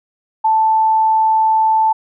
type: tone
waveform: sine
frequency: 880 Hz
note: A5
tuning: in tune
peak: -10 dBFS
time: 0.44-1.93 s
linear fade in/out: 10 ms
effects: none